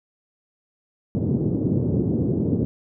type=band-pass noise; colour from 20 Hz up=pink; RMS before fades=-22 dBFS; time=1.15-2.65 s; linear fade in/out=0 ms; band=100 to 370 Hz; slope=24 dB/octave; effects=none